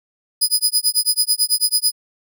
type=tone with tremolo; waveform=20% pulse; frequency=4978 Hz; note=D#8; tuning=in tune; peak=-6 dBFS; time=0.41-1.92 s; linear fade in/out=10 ms; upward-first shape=sine; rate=9.1 Hz; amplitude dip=100%; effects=none